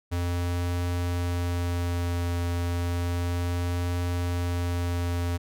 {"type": "tone with vibrato", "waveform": "square", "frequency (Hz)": 87.31, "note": "F2", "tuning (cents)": 0, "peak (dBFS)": -26, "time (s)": [0.11, 5.38], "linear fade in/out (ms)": 20, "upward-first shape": "triangle", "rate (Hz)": 0.32, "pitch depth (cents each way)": 13, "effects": []}